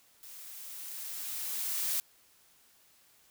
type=noise with level ramp; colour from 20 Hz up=blue; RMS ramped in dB=-49 to -31 dBFS; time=0.23-2 s; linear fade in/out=0 ms; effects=white hiss -64 dBFS RMS until 3.3 s